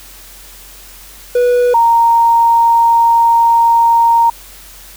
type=tone pair in turn; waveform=triangle / sine; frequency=489.6 / 928 Hz; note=B4 / A#5; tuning=-15 / -8 cents; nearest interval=major seventh; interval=1107 cents; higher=second; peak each=-6 dBFS; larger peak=neither; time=1.35-1.74 / 1.74-4.3 s; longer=second; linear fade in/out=5 ms; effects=added 45 Hz sine -40 dBFS peak until 4.96 s + white hiss -37 dBFS RMS until 4.96 s